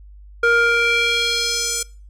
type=tone with band-pass filter sweep; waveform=square; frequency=468.6 Hz; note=A#4; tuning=9 cents sharp; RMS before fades=-18 dBFS; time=0.43-1.83 s; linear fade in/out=5 ms; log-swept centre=1200 to 7900 Hz; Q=2; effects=noise-tail reverb RT60 0.4 s tail -24 dB re dry + added 50 Hz sine -39 dBFS peak until 2.09 s